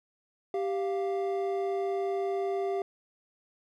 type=tone pair together; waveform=triangle; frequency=392 / 698.5 Hz; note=G4 / F5; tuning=0 / 0 cents; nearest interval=minor seventh; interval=1000 cents; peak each=-27 / -32 dBFS; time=0.54-2.82 s; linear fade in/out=2 ms; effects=none